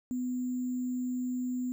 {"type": "tone with sample-and-hold", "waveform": "sine", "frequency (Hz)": 250.6, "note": "B3", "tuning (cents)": 25, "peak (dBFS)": -30, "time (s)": [0.11, 1.72], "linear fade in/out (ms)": 0, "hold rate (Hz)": 7350, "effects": []}